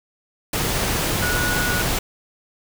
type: tone in noise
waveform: sine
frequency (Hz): 1460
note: F#6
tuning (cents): -24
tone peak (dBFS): -23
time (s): 1.22-1.82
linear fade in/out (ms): 5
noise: pink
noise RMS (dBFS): -22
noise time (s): 0.53-1.99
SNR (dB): -4
effects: none